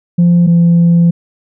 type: tone pair in turn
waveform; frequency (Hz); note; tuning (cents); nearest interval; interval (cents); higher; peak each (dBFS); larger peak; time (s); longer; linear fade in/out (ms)
sine; 173.3 / 170.42; F3 / F3; -13 / -42; unison; 29; first; -3; neither; 0.18-0.47 / 0.47-1.11; second; 10
effects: tanh soft clip ceiling -3 dBFS